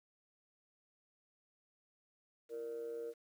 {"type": "tone with amplitude modulation", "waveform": "sine", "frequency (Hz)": 466.2, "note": "A#4", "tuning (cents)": 0, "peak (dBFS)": -36, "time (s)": [2.49, 3.14], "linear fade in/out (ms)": 50, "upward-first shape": "sine", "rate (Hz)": 130, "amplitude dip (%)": 70, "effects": ["tanh soft clip ceiling -35 dBFS", "11-bit"]}